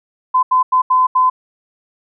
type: tone bursts at uneven times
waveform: sine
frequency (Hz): 1020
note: C6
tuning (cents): -44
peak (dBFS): -9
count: 5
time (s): 0.34-0.43 / 0.51-0.63 / 0.72-0.82 / 0.9-1.07 / 1.15-1.3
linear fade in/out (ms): 10
effects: none